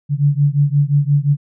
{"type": "beating tone pair", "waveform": "sine", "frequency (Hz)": [141.4, 147.1], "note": ["C#3", "D3"], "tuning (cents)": [35, 3], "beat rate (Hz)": 5.7, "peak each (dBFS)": [-14, -15], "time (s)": [0.09, 1.37], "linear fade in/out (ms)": 50, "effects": []}